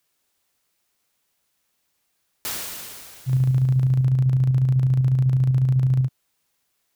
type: noise with exponential decay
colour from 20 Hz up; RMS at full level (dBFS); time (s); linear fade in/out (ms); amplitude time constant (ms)
white; -27; 2.45-4.06; 0; 350
type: tone with tremolo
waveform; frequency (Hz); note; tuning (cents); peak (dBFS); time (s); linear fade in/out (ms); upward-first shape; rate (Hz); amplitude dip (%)
sine; 130; C3; -11; -14; 3.26-6.09; 50; square; 14; 35
effects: white hiss -72 dBFS RMS until 6.95 s